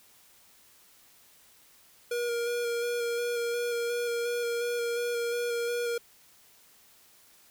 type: tone with vibrato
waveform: square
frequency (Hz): 475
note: A#4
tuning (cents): +33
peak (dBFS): -29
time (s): 2.11-5.98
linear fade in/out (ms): 5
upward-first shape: square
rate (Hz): 2.8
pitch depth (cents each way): 15
effects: white hiss -59 dBFS RMS until 7.5 s